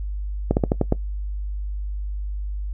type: slowing click train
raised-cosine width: 2 ms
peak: -4 dBFS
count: 6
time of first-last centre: 0.51-0.924 s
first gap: 59 ms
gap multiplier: 1.17
effects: noise-tail reverb RT60 0.1 s tail -19 dB re dry + added 50 Hz sine -25 dBFS peak until 2.73 s

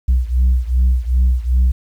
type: beating tone pair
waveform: sine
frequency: 61.7 / 64.3 Hz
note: B1 / C2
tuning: -1 / -30 cents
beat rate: 2.6 Hz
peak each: -12 / -14 dBFS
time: 0.08-1.72 s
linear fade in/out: 10 ms
effects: tanh soft clip ceiling -8 dBFS + 8-bit

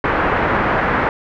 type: low-pass noise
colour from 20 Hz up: white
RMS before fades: -17 dBFS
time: 0.04-1.09 s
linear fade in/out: 2 ms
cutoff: 1700 Hz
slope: 24 dB/octave
effects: none

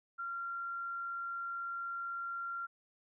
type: tone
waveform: sine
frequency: 1379 Hz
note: F6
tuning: 22 cents flat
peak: -37 dBFS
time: 0.18-2.67 s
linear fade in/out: 20 ms
effects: none

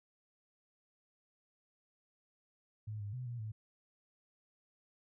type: tone with pitch steps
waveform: sine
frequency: 107.2 / 102.2 / 126.2 / 119.8 / 108.6 Hz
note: A2 / G#2 / B2 / A#2 / A2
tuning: -45 / -27 / +38 / +48 / -22 cents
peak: -39 dBFS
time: 2.87-3.52 s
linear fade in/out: 10 ms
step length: 130 ms
effects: none

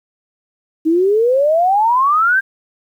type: exponential sweep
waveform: sine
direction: up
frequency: 310 to 1615 Hz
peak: -10 dBFS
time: 0.85-2.41 s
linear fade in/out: 20 ms
effects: 8-bit

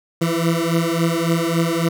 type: beating tone pair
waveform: 20% pulse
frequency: 164.81 / 168.41 Hz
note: E3 / E3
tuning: 0 / +37 cents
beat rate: 3.6 Hz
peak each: -15 dBFS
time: 0.21-1.89 s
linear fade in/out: 10 ms
effects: none

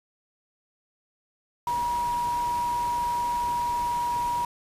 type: tone in noise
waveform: sine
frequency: 959 Hz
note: A#5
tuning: 49 cents sharp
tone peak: -24 dBFS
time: 1.67-4.45 s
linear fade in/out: 2 ms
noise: pink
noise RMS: -40 dBFS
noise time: 1.67-4.45 s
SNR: +13 dB
effects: resampled to 32000 Hz

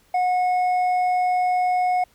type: tone with hard clipping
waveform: sine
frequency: 728 Hz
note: F#5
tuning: 28 cents flat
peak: -19 dBFS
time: 0.14-2.04 s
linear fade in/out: 5 ms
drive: 4 dB
effects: pink hiss -59 dBFS RMS until 2.14 s

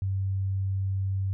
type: tone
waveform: sine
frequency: 96.5 Hz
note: G2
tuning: 27 cents flat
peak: -25 dBFS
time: 0.02-1.33 s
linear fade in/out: 0 ms
effects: none

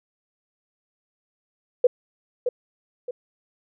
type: tone with echo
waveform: sine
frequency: 493.9 Hz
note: B4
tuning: in tune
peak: -11 dBFS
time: 1.84-1.87 s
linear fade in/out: 5 ms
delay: 620 ms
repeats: 2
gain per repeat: -8 dB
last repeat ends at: 3.11 s
effects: none

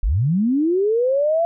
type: linear sweep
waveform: sine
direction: up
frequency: 34.7 to 685 Hz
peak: -15 dBFS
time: 0.03-1.45 s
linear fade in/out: 0 ms
effects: none

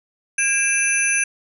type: tone cluster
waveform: sine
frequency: 1620 / 2375 / 2642 / 6110 / 9820 Hz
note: G#6 / D7 / E7 / G8 / D#9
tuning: -43 / +19 / +3 / -45 / -24 cents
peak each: -23 dBFS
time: 0.38-1.24 s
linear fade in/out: 5 ms
effects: none

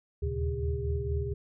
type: tone cluster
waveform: sine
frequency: 75.7 / 80 / 116.6 / 135.6 / 403.8 Hz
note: D#2 / D#2 / A#2 / C#3 / G#4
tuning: -47 / +49 / +1 / -38 / -49 cents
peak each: -31 / -36 / -37 / -38 / -35 dBFS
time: 0.22-1.34 s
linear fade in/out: 10 ms
effects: none

